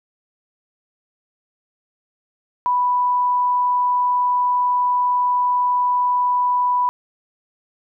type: tone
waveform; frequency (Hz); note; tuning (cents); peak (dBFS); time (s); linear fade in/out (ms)
sine; 987.8; B5; 0; -15; 2.66-6.89; 0
effects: none